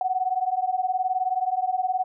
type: beating tone pair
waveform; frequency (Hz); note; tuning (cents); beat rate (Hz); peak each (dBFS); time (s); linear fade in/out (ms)
sine; 735 / 754; F#5 / F#5; -12 / +32; 19; -25; 0.01-2.04; 2
effects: none